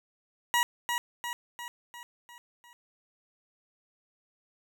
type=tone with echo; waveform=20% pulse; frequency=960 Hz; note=B5; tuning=49 cents flat; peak=-18 dBFS; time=0.54-0.63 s; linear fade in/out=0 ms; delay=350 ms; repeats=6; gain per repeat=-5 dB; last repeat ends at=2.73 s; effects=none